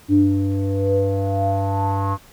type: tone with low-pass filter sweep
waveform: square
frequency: 98 Hz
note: G2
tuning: in tune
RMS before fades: -19 dBFS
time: 0.08-2.18 s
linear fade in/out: 50 ms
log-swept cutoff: 280 to 1100 Hz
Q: 9.3
effects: pink hiss -48 dBFS RMS until 2.32 s